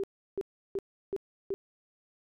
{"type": "tone bursts", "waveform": "sine", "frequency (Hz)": 392, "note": "G4", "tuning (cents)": 0, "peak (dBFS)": -29, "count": 5, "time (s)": [0, 1.54], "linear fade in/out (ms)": 0, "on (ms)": 36, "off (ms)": 340, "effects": []}